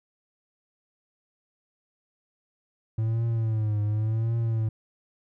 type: tone with vibrato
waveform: triangle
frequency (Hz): 110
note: A2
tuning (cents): 0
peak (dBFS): -21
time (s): 2.98-4.69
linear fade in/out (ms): 5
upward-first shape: triangle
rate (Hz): 0.9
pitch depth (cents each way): 99
effects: none